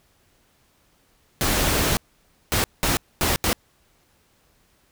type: noise bursts at uneven times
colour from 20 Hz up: pink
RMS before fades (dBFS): -21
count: 5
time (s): 1.41-1.97 / 2.52-2.64 / 2.83-2.97 / 3.21-3.36 / 3.44-3.53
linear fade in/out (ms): 0
effects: pink hiss -62 dBFS RMS until 4.91 s